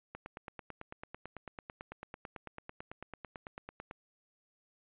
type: click train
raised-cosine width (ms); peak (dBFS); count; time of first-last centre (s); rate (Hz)
0.5; -28; 35; 0.15-3.911; 9.04
effects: resampled to 8000 Hz